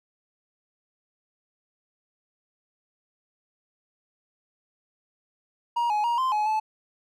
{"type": "tone with pitch steps", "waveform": "triangle", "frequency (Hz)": [947, 841, 945, 1040, 846, 867], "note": ["A#5", "G#5", "A#5", "C6", "G#5", "A5"], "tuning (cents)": [27, 22, 23, -11, 32, -26], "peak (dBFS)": -20, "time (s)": [5.76, 6.6], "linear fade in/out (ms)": 10, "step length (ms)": 140, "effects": []}